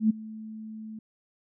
sine tone with ADSR envelope, 218.3 Hz, A3, 13 cents flat, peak -16 dBFS, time 0-0.99 s, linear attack 98 ms, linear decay 14 ms, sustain -21 dB, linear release 4 ms, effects none

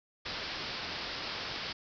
white low-pass noise, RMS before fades -39 dBFS, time 0.25-1.73 s, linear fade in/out 10 ms, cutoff 5300 Hz, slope 96 dB/octave, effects none

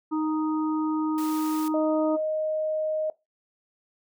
harmonic tone, 311.1 Hz, D#4, in tune, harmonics 1 / 3 / 4, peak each -24 / -34 / -36 dBFS, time 0.11-2.17 s, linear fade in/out 20 ms
white high-pass noise, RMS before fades -41 dBFS, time 1.18-1.68 s, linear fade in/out 0 ms, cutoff 390 Hz, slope 48 dB/octave
sine tone, 622.3 Hz, D#5, in tune, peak -24 dBFS, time 1.74-3.1 s, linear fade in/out 2 ms
effects noise-tail reverb RT60 0.2 s tail -19 dB re dry

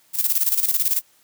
violet noise with tremolo, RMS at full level -18 dBFS, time 0.13-1.02 s, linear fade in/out 50 ms, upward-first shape square, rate 18 Hz, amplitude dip 70%, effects white hiss -58 dBFS RMS until 1.23 s + high-pass 80 Hz 12 dB/octave

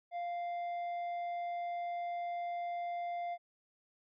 sine tone with tanh clipping, 697 Hz, F5, 4 cents flat, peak -37 dBFS, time 0.11-3.38 s, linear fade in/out 50 ms, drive 6 dB, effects none

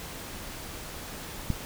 click, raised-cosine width 5 ms, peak -14 dBFS, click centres 1.503 s, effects pink hiss -40 dBFS RMS until 1.65 s

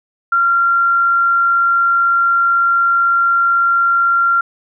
sine tone, 1379 Hz, F6, 22 cents flat, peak -10 dBFS, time 0.32-4.41 s, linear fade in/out 5 ms, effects none

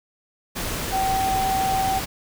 sine tone in noise, 768 Hz, G5, 36 cents flat, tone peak -20 dBFS, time 0.92-2 s, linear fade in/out 20 ms, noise pink, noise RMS -28 dBFS, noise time 0.55-2.06 s, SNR +5 dB, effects none

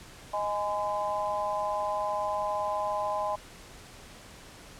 sine chord, Ab major, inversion second, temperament equal with one note detuned, 622.3 / 830.6 / 1020.8 Hz, Eb5 / Ab5 / C6, 0 / 0 / -43 cents, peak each -32 dBFS, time 0.33-3.36 s, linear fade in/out 10 ms, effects pink hiss -49 dBFS RMS until 4.79 s + low-pass 10000 Hz 12 dB/octave

